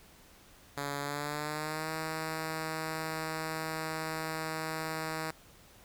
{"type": "tone with pitch glide", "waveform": "5% pulse", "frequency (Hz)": [142.4, 158.92], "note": ["C#3", "D#3"], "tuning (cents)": [47, 37], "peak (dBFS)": -23, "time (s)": [0.77, 5.31], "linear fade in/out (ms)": 2, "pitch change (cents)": 190, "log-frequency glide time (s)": [1, 1.91], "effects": ["pink hiss -58 dBFS RMS until 5.84 s"]}